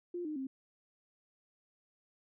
sine tone with pitch steps, 351.1 / 305.7 / 266.1 Hz, F4 / D#4 / C4, +9 / -30 / +29 cents, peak -36 dBFS, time 0.14-0.47 s, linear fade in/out 5 ms, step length 110 ms, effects none

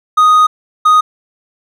triangle tone bursts at uneven times, 1244.5 Hz, D#6, in tune, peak -3 dBFS, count 2, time 0.17-0.47 / 0.85-1.01 s, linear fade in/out 10 ms, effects none

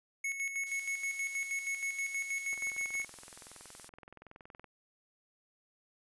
square tone with tremolo, 2200 Hz, C#7, 14 cents flat, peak -33 dBFS, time 0.24-3.05 s, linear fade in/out 5 ms, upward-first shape square, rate 6.3 Hz, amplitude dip 55%
blue noise, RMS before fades -49 dBFS, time 0.66-3.89 s, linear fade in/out 10 ms
click train, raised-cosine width 0.5 ms, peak -36 dBFS, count 46, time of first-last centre 2.53-4.643 s, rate 21.3 Hz
effects resampled to 24000 Hz

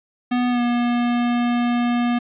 square tone with pitch glide, 246.4 to 240.6 Hz, B3 to B3, -4 to -45 cents, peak -18 dBFS, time 0.31-2.19 s, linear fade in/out 10 ms, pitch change -41 cents, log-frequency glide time 0.5-0.61 s, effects resampled to 8000 Hz + 8-bit

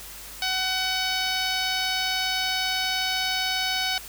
10% pulse tone with low-pass filter, 750 Hz, F#5, 23 cents sharp, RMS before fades -26 dBFS, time 0.42-3.98 s, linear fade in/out 2 ms, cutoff 5200 Hz, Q 2.4, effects added 50 Hz sine -48 dBFS peak until 4.08 s + white hiss -41 dBFS RMS until 4.08 s

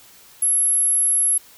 sine tone, 11175 Hz, F9, in tune, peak -14 dBFS, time 0.42-1.38 s, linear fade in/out 5 ms, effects tanh soft clip ceiling -11 dBFS + white hiss -48 dBFS RMS until 1.57 s

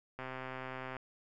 click train, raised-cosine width 0.5 ms, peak -27 dBFS, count 102, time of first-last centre 0.19-0.967 s, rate 130 Hz, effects none

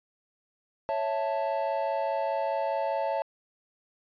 triangle chord, A major, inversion first, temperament equal, 554.4 / 659.3 / 880 Hz, C#5 / E5 / A5, 0 / 0 / 0 cents, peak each -29 dBFS, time 0.89-3.22 s, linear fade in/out 0 ms, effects resampled to 11025 Hz

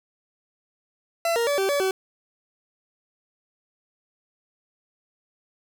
40% pulse tone with pitch steps, 673 / 466.9 / 574 / 387.8 / 571 / 380.3 Hz, E5 / A#4 / D5 / G4 / D5 / F#4, +36 / +3 / -40 / -19 / -49 / +48 cents, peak -20 dBFS, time 1.25-1.91 s, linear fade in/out 2 ms, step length 110 ms, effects none

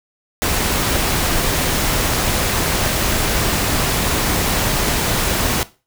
pink noise, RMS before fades -18 dBFS, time 0.42-5.63 s, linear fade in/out 0 ms, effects noise-tail reverb RT60 0.3 s tail -17 dB re dry

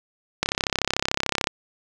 click train, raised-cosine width 0.2 ms, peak -3 dBFS, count 36, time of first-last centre 0.43-1.472 s, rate 33.6 Hz, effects none

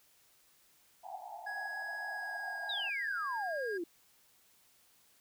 white band-pass noise, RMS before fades -46 dBFS, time 1.03-2.9 s, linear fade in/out 10 ms, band 690 to 860 Hz, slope 96 dB/octave
triangle tone with pitch glide, 1666 to 1627 Hz, G#6 to G#6, +5 to -36 cents, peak -37 dBFS, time 1.46-3.78 s, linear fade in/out 10 ms, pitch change -41 cents, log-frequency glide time 2.03-2.79 s
sine exponential sweep, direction down, 3951 to 325.3 Hz, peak -35 dBFS, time 2.69-3.84 s, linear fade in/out 5 ms
effects white hiss -67 dBFS RMS until 5.2 s

